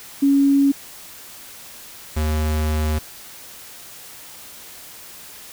sine / square tone pair in turn, 278.4 / 77.05 Hz, C#4 / D#2, +8 / -16 cents, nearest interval octave + minor seventh, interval 2224 cents, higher first, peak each -12 / -19 dBFS, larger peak first, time 0.22-0.72 / 2.16-2.99 s, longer second, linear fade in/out 10 ms, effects white hiss -40 dBFS RMS until 5.52 s

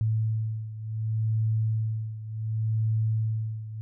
sine beating tone pair, 110 / 110.68 Hz, A2 / A2, 0 / +11 cents, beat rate 0.68 Hz, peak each -26 / -30 dBFS, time 0.01-3.81 s, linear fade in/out 0 ms, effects none

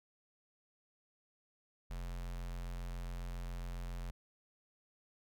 square tone with notch filter, 43.65 Hz, F1, in tune, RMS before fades -42 dBFS, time 1.9-4.11 s, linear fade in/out 10 ms, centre 330 Hz, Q 1.6, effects none

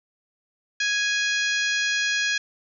harmonic tone, 830 Hz, G#5, 1 cent flat, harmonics 2 / 3 / 4 / 5 / 6 / 7 / 8, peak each -24 / -28 / -30 / -32 / -34 / -35 / -36 dBFS, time 0.8-2.38 s, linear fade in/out 5 ms, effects none

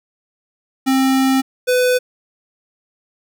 square tone pair in turn, 265.1 / 500.4 Hz, C4 / B4, +23 / +23 cents, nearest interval major seventh, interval 1100 cents, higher second, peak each -13 dBFS, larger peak neither, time 0.86-1.42 / 1.67-1.99 s, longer first, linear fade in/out 20 ms, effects none

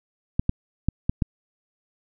clicks, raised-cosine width 5 ms, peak -8 dBFS, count 5, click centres 0.395 / 0.494 / 0.886 / 1.095 / 1.222 s, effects none

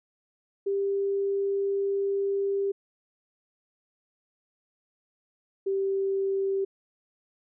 sine tone pair in turn, 396.1 / 389.7 Hz, G4 / G4, +18 / -10 cents, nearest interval unison, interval 28 cents, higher first, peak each -24 dBFS, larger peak neither, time 0.66-2.72 / 5.66-6.65 s, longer first, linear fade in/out 10 ms, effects none

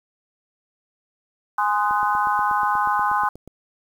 sine chord, Ab dominant seventh, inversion none, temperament just, 830.6 / 1038.3 / 1245.9 / 1495.1 Hz, Ab5 / C6 / Eb6 / Gb6, 0 / -14 / +2 / +18 cents, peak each -22 / -22 / -25 / -27 dBFS, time 1.58-3.29 s, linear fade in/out 5 ms
click train, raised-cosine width 2 ms, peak -26 dBFS, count 14, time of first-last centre 1.91-3.476 s, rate 8.3 Hz
effects 8-bit

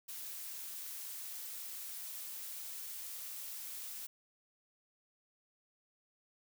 blue noise, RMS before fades -45 dBFS, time 0.08-4.07 s, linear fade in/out 10 ms, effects none

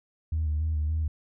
sine tone with vibrato, 77.5 Hz, D#2, 6 cents flat, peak -23 dBFS, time 0.32-1.08 s, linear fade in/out 5 ms, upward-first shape square, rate 3.5 Hz, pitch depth 37 cents each way, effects tanh soft clip ceiling -21 dBFS

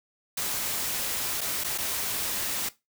white noise with dropouts, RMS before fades -30 dBFS, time 0.37-2.69 s, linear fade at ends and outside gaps 5 ms, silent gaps 1.409-1.413 / 1.638-1.644 / 1.778-1.783 s, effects noise-tail reverb RT60 0.2 s tail -17 dB re dry

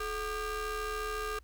30% pulse ring-modulated tone, 392 Hz, G4, in tune, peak -28 dBFS, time 0-1.39 s, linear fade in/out 5 ms, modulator 821 Hz, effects added 60 Hz sine -54 dBFS peak until 1.43 s + pink hiss -71 dBFS RMS until 1.43 s

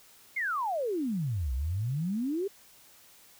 sine exponential two-way sweep, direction down then up, 2217 to 60.6 to 412.9 Hz, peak -28 dBFS, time 0.36-2.48 s, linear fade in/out 10 ms, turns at 1.53 s, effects white hiss -57 dBFS RMS until 3.39 s

